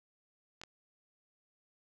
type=clicks; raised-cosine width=0.2 ms; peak=-29 dBFS; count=2; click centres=0.615 / 0.636 s; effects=none